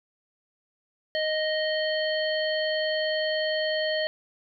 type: harmonic tone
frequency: 622.3 Hz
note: D#5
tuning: in tune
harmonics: 1 / 3 / 5 / 7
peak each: -26 / -31 / -33 / -34 dBFS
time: 1.15-4.07 s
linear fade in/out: 0 ms
effects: none